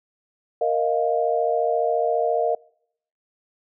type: chord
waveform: sine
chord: Bb suspended fourth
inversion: none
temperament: equal with one note detuned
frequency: 466.2 / 624.1 / 698.5 Hz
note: Bb4 / Eb5 / F5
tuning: 0 / +5 / 0 cents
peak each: -23 dBFS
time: 0.61-2.55 s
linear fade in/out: 5 ms
effects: noise-tail reverb RT60 0.7 s tail -26 dB re dry